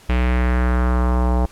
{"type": "tone with low-pass filter sweep", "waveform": "square", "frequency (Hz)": 61.74, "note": "B1", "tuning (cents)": 0, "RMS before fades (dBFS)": -17, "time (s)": [0.09, 1.46], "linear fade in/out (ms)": 5, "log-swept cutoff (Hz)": [2600, 830], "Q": 2.2, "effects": ["pink hiss -47 dBFS RMS until 1.51 s", "low-pass 12000 Hz 12 dB/octave"]}